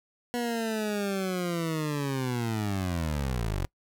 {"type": "linear sweep", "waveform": "20% pulse", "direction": "down", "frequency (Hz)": [243.5, 43.65], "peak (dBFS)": -23, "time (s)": [0.34, 3.65], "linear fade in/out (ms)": 0, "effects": ["noise-tail reverb RT60 0.1 s tail -24 dB re dry"]}